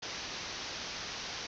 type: low-pass noise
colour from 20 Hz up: white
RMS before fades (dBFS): -41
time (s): 0.02-1.47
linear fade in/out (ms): 10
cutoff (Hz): 6200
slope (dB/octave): 96
effects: none